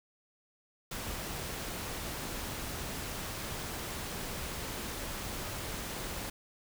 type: noise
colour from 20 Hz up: pink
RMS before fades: -39 dBFS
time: 0.91-6.3 s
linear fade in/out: 5 ms
effects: none